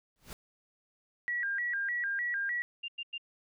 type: noise with exponential growth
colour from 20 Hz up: pink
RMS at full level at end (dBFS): -40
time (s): 0.16-0.33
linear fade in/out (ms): 0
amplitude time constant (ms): 35
type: tone with vibrato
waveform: sine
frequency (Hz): 1760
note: A6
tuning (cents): 0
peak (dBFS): -30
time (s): 1.28-2.62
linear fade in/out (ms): 0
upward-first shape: square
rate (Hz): 3.3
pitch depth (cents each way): 160
type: tone bursts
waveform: sine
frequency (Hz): 2794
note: F7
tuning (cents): 0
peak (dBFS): -35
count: 3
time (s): 2.83-3.181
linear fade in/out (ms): 10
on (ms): 53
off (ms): 96
effects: none